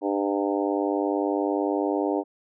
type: harmonic tone with a mistuned harmonic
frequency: 100 Hz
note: G2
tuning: 35 cents sharp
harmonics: 3 / 4 / 5 / 6 / 7 / 8 / 9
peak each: -26 / -28 / -30 / -32 / -33 / -34 / -35 dBFS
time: 0.01-2.24 s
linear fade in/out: 50 ms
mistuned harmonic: 9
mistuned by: +17 cents
effects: none